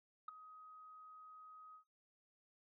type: tone with ADSR envelope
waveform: sine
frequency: 1259 Hz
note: D#6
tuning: 20 cents sharp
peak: -39 dBFS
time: 0.28-1.84 s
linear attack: 5 ms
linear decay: 10 ms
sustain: -16 dB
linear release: 94 ms
effects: noise-tail reverb RT60 0.7 s tail -24 dB re dry + tanh soft clip ceiling -38 dBFS